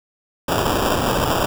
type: noise with sample-and-hold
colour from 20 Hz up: blue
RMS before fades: -19 dBFS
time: 0.48-1.46 s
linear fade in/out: 5 ms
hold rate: 2100 Hz
effects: none